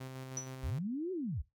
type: tone with tremolo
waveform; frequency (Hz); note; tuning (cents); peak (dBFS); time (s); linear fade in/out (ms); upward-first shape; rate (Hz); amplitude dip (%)
sawtooth; 130.81; C3; 0; -38; 0-0.79; 10; square; 6.4; 25
type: tone with exponential decay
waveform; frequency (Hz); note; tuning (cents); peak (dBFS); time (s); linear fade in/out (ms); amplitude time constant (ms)
sine; 5920; F#8; 0; -32; 0.37-0.52; 2; 32
type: linear two-way sweep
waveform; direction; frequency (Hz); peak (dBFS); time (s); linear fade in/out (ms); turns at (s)
sine; up then down; 50.2 to 385.1 to 50.2; -34; 0.63-1.42; 10; 1.12
effects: noise-tail reverb RT60 0.2 s tail -19 dB re dry